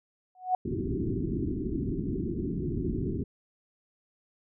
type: tone with exponential growth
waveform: sine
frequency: 738 Hz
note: F#5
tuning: 5 cents flat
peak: -19 dBFS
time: 0.35-0.55 s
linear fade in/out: 2 ms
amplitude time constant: 43 ms
type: low-pass noise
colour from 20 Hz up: white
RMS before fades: -31 dBFS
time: 0.65-3.24 s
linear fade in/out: 5 ms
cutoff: 390 Hz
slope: 96 dB/octave
effects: none